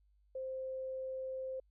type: tone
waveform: sine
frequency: 523.3 Hz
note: C5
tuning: in tune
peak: -38 dBFS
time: 0.35-1.6 s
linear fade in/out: 5 ms
effects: added 50 Hz sine -67 dBFS peak until 1.7 s